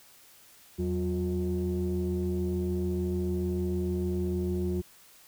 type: tone cluster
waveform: sine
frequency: 82.7 / 184.9 / 357 Hz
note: E2 / F#3 / F4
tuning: +6 / -1 / +38 cents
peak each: -30 dBFS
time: 0.78-4.82 s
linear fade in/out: 20 ms
effects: tanh soft clip ceiling -22 dBFS + white hiss -56 dBFS RMS until 5.27 s